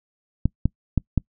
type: clicks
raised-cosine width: 5 ms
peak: -6 dBFS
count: 4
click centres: 0.456 / 0.656 / 0.977 / 1.177 s
effects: noise-tail reverb RT60 0.1 s tail -26 dB re dry